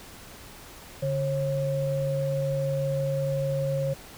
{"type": "tone pair together", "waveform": "sine", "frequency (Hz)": [143.5, 541.8], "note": ["D3", "C#5"], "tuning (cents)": [-40, -40], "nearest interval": "octave + major seventh", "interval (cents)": 2300, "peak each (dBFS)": -27, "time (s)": [1.02, 3.94], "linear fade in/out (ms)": 10, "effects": ["pink hiss -46 dBFS RMS until 4.17 s"]}